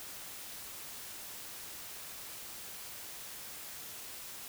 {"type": "silence", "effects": ["white hiss -46 dBFS RMS until 4.48 s"]}